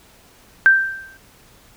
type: tone with exponential decay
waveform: sine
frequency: 1568 Hz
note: G6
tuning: in tune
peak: -5 dBFS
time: 0.66-1.17 s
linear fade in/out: 0 ms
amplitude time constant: 110 ms
effects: pink hiss -50 dBFS RMS until 1.76 s